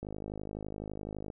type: click train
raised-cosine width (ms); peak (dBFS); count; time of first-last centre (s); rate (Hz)
2; -26; 67; 0.03-1.302; 51.9
effects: none